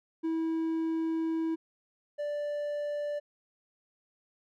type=tone pair in turn; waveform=triangle; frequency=324.7 / 586.6 Hz; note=E4 / D5; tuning=-26 / -2 cents; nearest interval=minor seventh; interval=1024 cents; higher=second; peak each=-26 / -29 dBFS; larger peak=first; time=0.23-1.56 / 2.18-3.2 s; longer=first; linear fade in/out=20 ms; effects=none